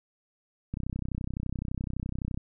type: click train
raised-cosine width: 5 ms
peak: -20 dBFS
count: 53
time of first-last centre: 0.74-2.375 s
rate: 31.8 Hz
effects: none